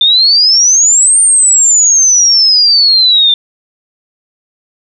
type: exponential two-way sweep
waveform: sine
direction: up then down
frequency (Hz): 3556 to 8930 to 3556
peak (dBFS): -4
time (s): 0.01-3.34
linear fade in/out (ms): 2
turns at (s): 1.2
effects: none